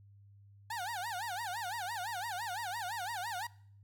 30% pulse tone with vibrato, 823 Hz, G#5, 16 cents flat, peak -34 dBFS, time 0.7-3.47 s, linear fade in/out 5 ms, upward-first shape sine, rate 5.9 Hz, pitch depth 260 cents each way, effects noise-tail reverb RT60 0.6 s tail -22 dB re dry + added 100 Hz sine -56 dBFS peak until 3.83 s

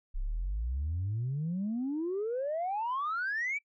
sine exponential sweep, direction up, 30.87 to 2349 Hz, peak -29 dBFS, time 0.14-3.59 s, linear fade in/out 20 ms, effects noise-tail reverb RT60 0.1 s tail -24 dB re dry + tanh soft clip ceiling -27 dBFS

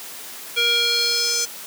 square tone with band-pass filter sweep, 471.5 Hz, A#4, 20 cents sharp, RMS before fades -20 dBFS, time 0.56-1.46 s, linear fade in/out 20 ms, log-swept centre 2900 to 6300 Hz, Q 3.7, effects white hiss -36 dBFS RMS until 1.66 s + high-pass 200 Hz 12 dB/octave

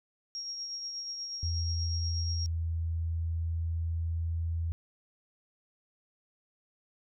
sine tone with tremolo, 5588 Hz, F8, in tune, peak -34 dBFS, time 0.35-2.46 s, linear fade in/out 0 ms, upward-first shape triangle, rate 8.3 Hz, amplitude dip 40%
sine tone with pitch glide, 82.41 to 82.89 Hz, E2 to E2, 0 to +10 cents, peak -29 dBFS, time 1.43-4.72 s, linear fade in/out 0 ms, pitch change +10 cents, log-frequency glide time 2.72-4.59 s
effects none

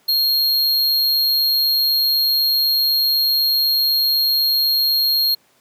square tone, 4248 Hz, C8, 25 cents sharp, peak -15 dBFS, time 0.08-5.35 s, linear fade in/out 10 ms, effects pink hiss -57 dBFS RMS until 5.6 s + high-pass 200 Hz 12 dB/octave

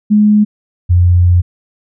sine tone pair in turn, 210 / 88.51 Hz, G#3 / F2, +19 / +24 cents, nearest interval octave + minor third, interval 1495 cents, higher first, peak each -5 dBFS, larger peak neither, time 0.1-0.45 / 0.89-1.42 s, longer second, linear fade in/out 20 ms, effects none

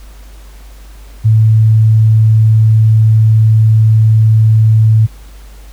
sine tone, 110 Hz, A2, in tune, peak -4 dBFS, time 1.24-5.07 s, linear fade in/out 20 ms, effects added 50 Hz sine -31 dBFS peak until 5.72 s + pink hiss -43 dBFS RMS until 5.72 s

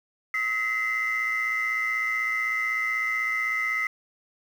sine tone cluster, 1285 / 1944 / 2060 Hz, E6 / B6 / C7, -45 / -28 / -28 cents, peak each -31 / -31 / -24 dBFS, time 0.34-3.87 s, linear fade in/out 2 ms, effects tanh soft clip ceiling -19 dBFS + 8-bit

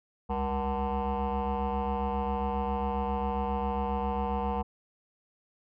sine tone with frequency modulation, 475.8 Hz, A#4, 35 cents sharp, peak -25 dBFS, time 0.29-4.63 s, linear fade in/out 20 ms, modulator 137 Hz, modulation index 3.7, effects tanh soft clip ceiling -26 dBFS

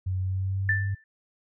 sine tone with pitch glide, 93.2 to 98.23 Hz, F#2 to G2, +13 to +4 cents, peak -25 dBFS, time 0.06-0.95 s, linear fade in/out 10 ms, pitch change +91 cents, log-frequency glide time 0.2-0.77 s
sine tone with exponential decay, 1768 Hz, A6, 8 cents sharp, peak -19 dBFS, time 0.69-1.04 s, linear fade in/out 2 ms, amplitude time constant 76 ms
effects none

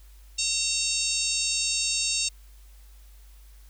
harmonic tone with a mistuned harmonic, 910 Hz, A#5, 42 cents flat, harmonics 3 / 4 / 5 / 6 / 7 / 8 / 9, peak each -32 / -32 / -32 / -32 / -32 / -32 / -32 dBFS, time 0.38-2.29 s, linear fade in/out 10 ms, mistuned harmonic 4, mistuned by +42 cents, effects added 50 Hz sine -47 dBFS peak until 3.69 s + white hiss -60 dBFS RMS until 3.69 s

